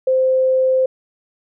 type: tone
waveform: sine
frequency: 520 Hz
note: C5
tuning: 11 cents flat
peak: -12 dBFS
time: 0.07-0.86 s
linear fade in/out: 5 ms
effects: none